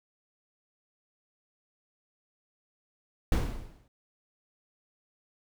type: noise with exponential decay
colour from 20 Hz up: brown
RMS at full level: -22 dBFS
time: 3.32-3.88 s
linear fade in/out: 2 ms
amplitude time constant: 120 ms
effects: none